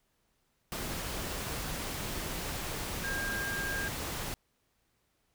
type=tone in noise; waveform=sine; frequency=1608 Hz; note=G6; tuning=44 cents sharp; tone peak=-34 dBFS; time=3.04-3.88 s; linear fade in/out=0 ms; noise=pink; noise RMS=-37 dBFS; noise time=0.72-4.34 s; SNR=0 dB; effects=pink hiss -75 dBFS RMS until 5.34 s